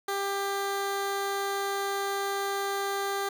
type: tone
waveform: 15% pulse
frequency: 396.5 Hz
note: G4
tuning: 20 cents sharp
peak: -22 dBFS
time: 0.08-3.29 s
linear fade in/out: 5 ms
effects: none